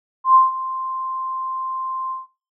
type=tone with ADSR envelope; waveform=sine; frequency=1046.5 Hz; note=C6; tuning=in tune; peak=-7 dBFS; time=0.24-2.27 s; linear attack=110 ms; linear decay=160 ms; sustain=-16 dB; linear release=160 ms; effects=noise-tail reverb RT60 0.4 s tail -21 dB re dry